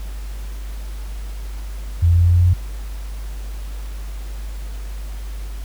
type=tone with pitch steps; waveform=sine; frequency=85.1 / 85.79 / 86.49 / 87.19 / 87.9 / 88.61 / 89.33 Hz; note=F2 / F2 / F2 / F2 / F2 / F2 / F2; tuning=-44 / -30 / -16 / -2 / +12 / +26 / +40 cents; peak=-10 dBFS; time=2.02-2.538 s; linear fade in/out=10 ms; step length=74 ms; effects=added 50 Hz sine -26 dBFS peak until 5.64 s + pink hiss -43 dBFS RMS until 5.64 s